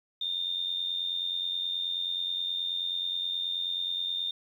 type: tone with amplitude modulation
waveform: sine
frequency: 3628 Hz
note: A#7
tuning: 48 cents flat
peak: -26 dBFS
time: 0.21-4.31 s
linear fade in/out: 5 ms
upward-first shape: sine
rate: 89.4 Hz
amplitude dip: 65%
effects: 10-bit